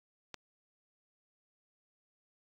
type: click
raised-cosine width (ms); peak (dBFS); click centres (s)
0.2; -24; 0.343
effects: AAC 48 kbps

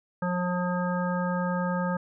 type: harmonic tone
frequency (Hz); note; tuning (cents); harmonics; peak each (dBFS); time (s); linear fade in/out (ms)
179; F3; +43; 1 / 3 / 5 / 7 / 9; -27 / -32 / -34 / -35 / -37; 0.22-1.97; 5
effects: none

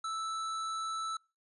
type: tone with tanh clipping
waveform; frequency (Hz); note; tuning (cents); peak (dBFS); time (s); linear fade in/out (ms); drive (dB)
sine; 1317; E6; -2; -36; 0.04-1.17; 5; 17
effects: noise-tail reverb RT60 0.3 s tail -25 dB re dry + resampled to 24000 Hz

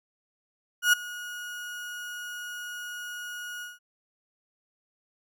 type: tone with ADSR envelope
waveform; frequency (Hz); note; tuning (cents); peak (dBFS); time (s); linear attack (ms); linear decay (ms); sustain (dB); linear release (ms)
35% pulse; 1448; F#6; -38; -14; 0.82-3.79; 110; 9; -20; 170
effects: none

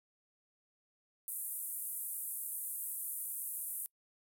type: band-pass noise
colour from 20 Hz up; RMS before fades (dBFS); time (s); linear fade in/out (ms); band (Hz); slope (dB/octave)
pink; -41; 1.28-3.86; 0; 9200 to 15000; 48
effects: noise-tail reverb RT60 0.1 s tail -26 dB re dry

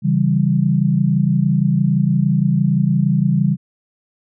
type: chord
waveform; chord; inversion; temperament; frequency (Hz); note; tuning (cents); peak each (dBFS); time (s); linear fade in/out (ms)
sine; C# diminished; none; equal; 138.59 / 164.81 / 196; C#3 / E3 / G3; 0 / 0 / 0; -17; 0.02-3.57; 50
effects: none

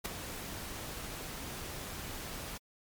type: noise with ADSR envelope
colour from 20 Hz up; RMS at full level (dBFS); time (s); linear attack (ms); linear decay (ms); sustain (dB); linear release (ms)
pink; -32; 0.04-2.58; 17; 5; -10; 11
effects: MP3 96 kbps

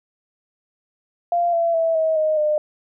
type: tone with pitch steps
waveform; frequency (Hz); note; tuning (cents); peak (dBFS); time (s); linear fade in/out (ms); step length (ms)
sine; 693 / 674.4 / 656.4 / 638.8 / 621.7 / 605; F5 / E5 / E5 / D#5 / D#5 / D#5; -14 / +39 / -8 / +45 / -2 / -49; -16; 1.32-2.58; 2; 210
effects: none

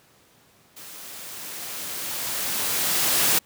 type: noise with level ramp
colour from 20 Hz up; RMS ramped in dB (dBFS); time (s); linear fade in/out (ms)
white; -42 to -19; 0.76-3.39; 10
effects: pink hiss -57 dBFS RMS until 3.45 s + high-pass 100 Hz 12 dB/octave

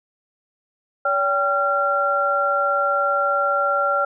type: tone cluster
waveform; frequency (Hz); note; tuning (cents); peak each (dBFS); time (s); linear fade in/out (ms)
sine; 569 / 784 / 1374; C#5 / G5 / F6; +45 / 0 / -29; -22 / -26 / -19; 1.05-4.05; 5
effects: none

